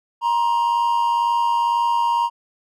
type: tone pair together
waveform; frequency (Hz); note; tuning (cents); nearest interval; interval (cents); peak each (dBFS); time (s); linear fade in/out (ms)
triangle; 944.5 / 1046.5; A#5 / C6; +22 / 0; major second; 178; -15 / -23; 0.21-2.3; 50
effects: none